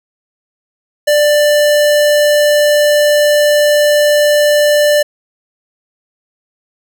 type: tone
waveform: square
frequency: 591 Hz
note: D5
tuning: 11 cents sharp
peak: -8 dBFS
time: 1.07-5.03 s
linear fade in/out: 10 ms
effects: none